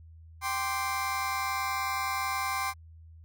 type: chord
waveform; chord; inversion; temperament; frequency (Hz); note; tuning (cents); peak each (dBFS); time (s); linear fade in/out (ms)
30% pulse; G suspended fourth; none; just; 784 / 1045.3 / 1176; G5 / C6 / D6; 0 / -2 / +2; -32 / -29 / -33; 0.41-2.74; 50
effects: added 81 Hz sine -48 dBFS peak until 3.24 s